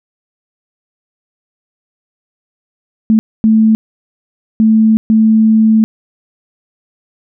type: tone bursts at uneven times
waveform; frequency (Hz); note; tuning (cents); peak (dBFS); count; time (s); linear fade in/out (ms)
sine; 220; A3; 0; -5; 4; 3.1-3.19 / 3.44-3.75 / 4.6-4.97 / 5.1-5.84; 0
effects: none